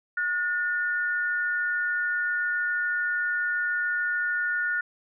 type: tone pair together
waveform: sine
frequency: 1446 / 1793.1 Hz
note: F#6 / A6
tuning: -40 / +32 cents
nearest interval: major third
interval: 372 cents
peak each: -25 / -30 dBFS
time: 0.17-4.81 s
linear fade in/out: 5 ms
effects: none